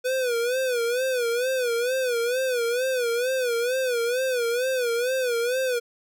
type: tone with vibrato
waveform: square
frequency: 493.9 Hz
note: B4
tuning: in tune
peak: -23 dBFS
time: 0.04-5.8 s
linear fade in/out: 20 ms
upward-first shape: sine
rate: 2.2 Hz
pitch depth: 110 cents each way
effects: none